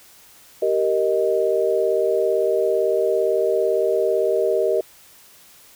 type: chord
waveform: sine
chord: Eb major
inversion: first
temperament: equal with one note detuned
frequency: 388.4 / 466.2 / 622.3 Hz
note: G4 / Bb4 / Eb5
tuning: -16 / 0 / 0 cents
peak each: -21 dBFS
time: 0.62-4.81 s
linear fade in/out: 5 ms
effects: white hiss -49 dBFS RMS until 5.75 s